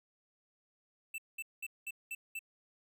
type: tone bursts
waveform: square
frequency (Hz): 2657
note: E7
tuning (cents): +13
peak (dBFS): -39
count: 6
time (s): 1.14-2.392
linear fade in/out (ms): 5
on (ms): 42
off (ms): 200
effects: none